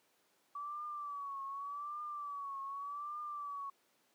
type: tone with vibrato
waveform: sine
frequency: 1146 Hz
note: D6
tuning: 43 cents flat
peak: -40 dBFS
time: 0.55-3.7 s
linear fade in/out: 5 ms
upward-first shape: triangle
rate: 0.85 Hz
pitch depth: 91 cents each way
effects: pink hiss -73 dBFS RMS until 4.14 s + high-pass 300 Hz 12 dB/octave